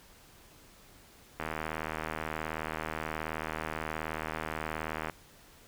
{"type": "click train", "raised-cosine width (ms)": 0.5, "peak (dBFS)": -19, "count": 292, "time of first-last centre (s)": [1.4, 5.098], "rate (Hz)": 78.7, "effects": ["pink hiss -57 dBFS RMS until 5.67 s"]}